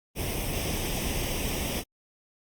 pink noise with comb filter, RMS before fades -30 dBFS, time 0.15-1.84 s, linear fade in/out 50 ms, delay 0.35 ms, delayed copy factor +0.7, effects Opus 32 kbps

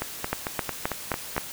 two click trains, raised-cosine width 0.5 ms, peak -12 / -9 dBFS, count 7 / 5, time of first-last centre 0.02-1.365 / 0.33-1.38 s, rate 4.46 / 3.81 Hz, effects white hiss -38 dBFS RMS until 1.52 s

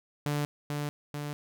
sawtooth tone with echo, 146.6 Hz, D3, 3 cents flat, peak -24 dBFS, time 0.26-0.45 s, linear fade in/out 0 ms, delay 440 ms, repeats 2, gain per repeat -3 dB, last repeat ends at 1.33 s, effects none

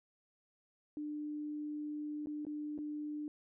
sine tone with dropouts, 298.7 Hz, D4, 29 cents sharp, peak -38 dBFS, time 0.97-3.28 s, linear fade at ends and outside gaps 1 ms, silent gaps 2.26-2.27 / 2.451-2.467 / 2.779-2.787 s, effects none

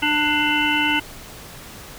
harmonic tone with a mistuned harmonic, 298.5 Hz, D4, 28 cents sharp, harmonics 1 / 3 / 5 / 7 / 9 / 10, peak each -24 / -24 / -24 / -24 / -24 / -24 dBFS, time 0.02-1 s, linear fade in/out 10 ms, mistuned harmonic 5, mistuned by -16 cents, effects pink hiss -39 dBFS RMS until 1.98 s

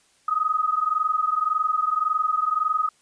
sine tone pair together, 1244.5 / 1266.3 Hz, D#6 / D#6, 0 / +30 cents, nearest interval unison, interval 30 cents, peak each -23 dBFS, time 0.28-2.89 s, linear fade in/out 5 ms, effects white hiss -61 dBFS RMS until 3.01 s + resampled to 22050 Hz

